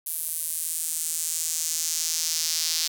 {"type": "tone with high-pass filter sweep", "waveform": "sawtooth", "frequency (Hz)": 161.5, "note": "E3", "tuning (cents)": -35, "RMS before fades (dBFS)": -28, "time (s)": [0.06, 2.88], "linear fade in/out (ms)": 10, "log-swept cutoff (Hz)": [11000, 4800], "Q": 2.1, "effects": []}